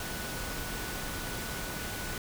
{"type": "tone in noise", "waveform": "sine", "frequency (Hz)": 1480, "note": "F#6", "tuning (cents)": 0, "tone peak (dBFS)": -44, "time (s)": [0, 2.18], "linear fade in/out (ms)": 2, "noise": "pink", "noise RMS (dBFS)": -37, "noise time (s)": [0, 2.18], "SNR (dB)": -10, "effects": []}